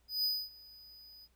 square tone with ADSR envelope, 4978 Hz, D#8, in tune, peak -29 dBFS, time 0.08-1.28 s, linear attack 160 ms, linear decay 250 ms, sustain -24 dB, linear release 39 ms, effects added 60 Hz sine -68 dBFS peak until 1.35 s + pink hiss -74 dBFS RMS until 1.35 s

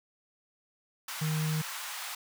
pink high-pass noise, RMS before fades -39 dBFS, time 1.08-2.15 s, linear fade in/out 5 ms, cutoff 900 Hz, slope 24 dB/octave
triangle tone, 155.56 Hz, D#3, in tune, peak -26 dBFS, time 1.21-1.62 s, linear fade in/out 10 ms
effects none

